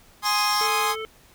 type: chord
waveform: sawtooth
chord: Ab major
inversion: none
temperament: equal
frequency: 830.6 / 1046.5 / 1244.5 Hz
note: Ab5 / C6 / Eb6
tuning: 0 / 0 / 0 cents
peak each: -22 dBFS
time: 0.22-0.96 s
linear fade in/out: 50 ms
type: tone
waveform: sine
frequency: 5460 Hz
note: F8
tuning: 40 cents flat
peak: -26 dBFS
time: 0.25-0.67 s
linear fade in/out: 5 ms
type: harmonic tone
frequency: 440 Hz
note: A4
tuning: in tune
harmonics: 1 / 3 / 5 / 7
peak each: -31 / -36 / -38 / -39 dBFS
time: 0.61-1.05 s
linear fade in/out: 0 ms
effects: pink hiss -54 dBFS RMS until 1.34 s